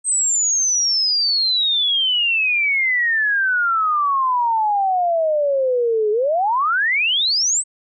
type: exponential two-way sweep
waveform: sine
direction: down then up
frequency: 8372 to 415.3 to 8372 Hz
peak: -15 dBFS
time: 0.04-7.64 s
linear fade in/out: 50 ms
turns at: 6.11 s
effects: none